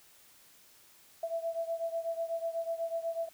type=beating tone pair; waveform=sine; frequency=662 / 670.1 Hz; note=E5 / E5; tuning=+7 / +28 cents; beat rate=8.1 Hz; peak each=-34 / -37 dBFS; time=1.23-3.29 s; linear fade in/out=5 ms; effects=white hiss -60 dBFS RMS until 3.33 s